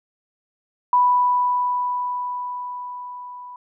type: tone with level ramp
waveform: sine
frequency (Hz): 987.8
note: B5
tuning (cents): 0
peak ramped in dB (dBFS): -12 to -35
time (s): 0.93-3.56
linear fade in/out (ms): 2
effects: none